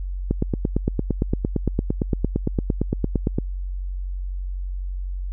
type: click train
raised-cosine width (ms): 3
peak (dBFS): -7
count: 28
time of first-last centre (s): 0.31-3.385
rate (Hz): 8.78
effects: added 46 Hz sine -25 dBFS peak until 5.32 s